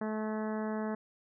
harmonic tone with a mistuned harmonic, 216.4 Hz, A3, 29 cents flat, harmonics 1 / 2 / 3 / 4 / 5 / 6 / 7 / 8 / 9, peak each -34 / -39 / -41 / -44 / -47 / -50 / -51 / -50 / -56 dBFS, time 0.01-0.95 s, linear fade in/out 5 ms, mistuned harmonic 8, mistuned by -16 cents, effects none

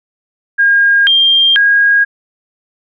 sine tone with pitch steps, 1620 / 3193 / 1636 Hz, G#6 / G7 / G#6, -43 / +31 / -26 cents, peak -6 dBFS, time 0.58-2.05 s, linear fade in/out 20 ms, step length 490 ms, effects none

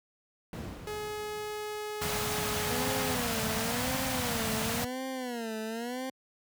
brown noise with exponential decay, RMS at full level -33 dBFS, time 0.53-2.47 s, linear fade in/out 2 ms, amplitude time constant 420 ms
sawtooth tone, 422.2 Hz, G#4, 29 cents sharp, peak -31 dBFS, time 0.87-3.15 s, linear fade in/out 2 ms
pink band-stop noise, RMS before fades -32 dBFS, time 2.01-4.85 s, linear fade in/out 10 ms, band 270 to 540 Hz, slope 48 dB/octave
20% pulse tone with vibrato, 240 Hz, B3, 49 cents flat, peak -29 dBFS, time 2.7-6.1 s, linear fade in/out 5 ms, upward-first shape sine, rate 0.95 Hz, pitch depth 160 cents each way
effects high-pass 80 Hz 12 dB/octave

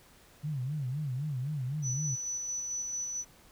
sine tone with vibrato, 138.59 Hz, C#3, in tune, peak -31 dBFS, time 0.43-2.16 s, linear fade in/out 20 ms, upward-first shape sine, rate 3.9 Hz, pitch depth 190 cents each way
sine tone with tremolo, 5960 Hz, F#8, 12 cents sharp, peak -32 dBFS, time 1.82-3.25 s, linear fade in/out 50 ms, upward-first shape square, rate 4.5 Hz, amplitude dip 25%
effects pink hiss -59 dBFS RMS until 3.51 s

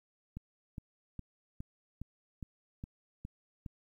click train, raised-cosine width 5 ms, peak -29 dBFS, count 9, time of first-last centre 0.37-3.662 s, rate 2.43 Hz, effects 11-bit

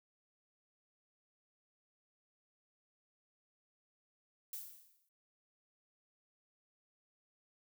violet noise with exponential decay, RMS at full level -42 dBFS, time 4.53-5.09 s, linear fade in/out 2 ms, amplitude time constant 120 ms, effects none

